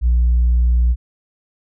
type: tone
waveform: sine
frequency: 59.9 Hz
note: A#1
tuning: 48 cents sharp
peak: -9 dBFS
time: 0.01-0.96 s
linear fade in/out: 50 ms
effects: tanh soft clip ceiling -9 dBFS